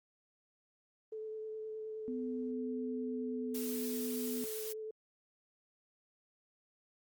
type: tone with vibrato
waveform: sine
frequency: 435.3 Hz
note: A4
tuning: 19 cents flat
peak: -40 dBFS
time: 1.12-4.91 s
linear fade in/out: 5 ms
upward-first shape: sine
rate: 9.6 Hz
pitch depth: 12 cents each way
type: tone with pitch glide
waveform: sine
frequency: 251.7 to 248.1 Hz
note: B3 to B3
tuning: +33 to +8 cents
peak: -37 dBFS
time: 2.08-4.44 s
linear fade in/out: 0 ms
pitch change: -25 cents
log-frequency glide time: 2.93-3.92 s
type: noise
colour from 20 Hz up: blue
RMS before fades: -43 dBFS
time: 3.54-4.73 s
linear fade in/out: 10 ms
effects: Opus 24 kbps